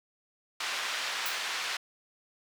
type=band-pass noise; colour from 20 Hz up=pink; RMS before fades=-34 dBFS; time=0.6-1.77 s; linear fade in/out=5 ms; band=1300 to 4900 Hz; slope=12 dB/octave
type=noise with exponential decay; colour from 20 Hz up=violet; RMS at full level=-32 dBFS; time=1.26-1.43 s; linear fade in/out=0 ms; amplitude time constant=35 ms
effects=none